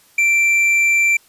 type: tone with tanh clipping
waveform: triangle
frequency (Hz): 2349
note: D7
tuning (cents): 0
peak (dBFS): -13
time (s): 0.18-1.17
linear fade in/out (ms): 5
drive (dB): 10
effects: white hiss -52 dBFS RMS until 1.28 s + resampled to 32000 Hz